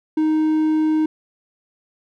triangle tone, 311.6 Hz, D#4, 3 cents sharp, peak -13 dBFS, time 0.17-1.06 s, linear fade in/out 5 ms, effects none

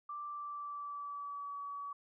sine tone with pitch glide, 1174.7 to 1138 Hz, D6 to C#6, 0 to +45 cents, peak -40 dBFS, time 0.09-1.93 s, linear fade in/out 5 ms, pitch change -55 cents, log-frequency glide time 0.26-1.59 s, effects none

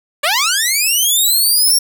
10% pulse linear sweep, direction up, 545 to 5588 Hz, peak -4 dBFS, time 0.23-1.79 s, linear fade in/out 10 ms, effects none

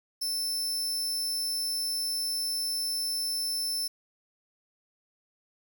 sawtooth tone, 5300 Hz, E8, 9 cents sharp, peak -26 dBFS, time 0.21-3.88 s, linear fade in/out 10 ms, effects 9-bit

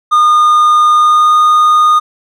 triangle tone with pitch glide, 1220 to 1228.5 Hz, D#6 to D#6, -34 to -22 cents, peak -3 dBFS, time 0.11-2 s, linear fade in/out 20 ms, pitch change +12 cents, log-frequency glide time 0.94-1.36 s, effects none

